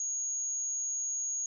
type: tone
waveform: sine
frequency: 6645 Hz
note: G#8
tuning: in tune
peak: -31 dBFS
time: 0-1.46 s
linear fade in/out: 2 ms
effects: none